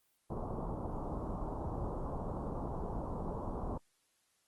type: low-pass noise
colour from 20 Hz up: pink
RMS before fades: -39 dBFS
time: 0.3-3.78 s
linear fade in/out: 5 ms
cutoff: 1100 Hz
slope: 48 dB/octave
effects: white hiss -75 dBFS RMS until 4.47 s + Opus 24 kbps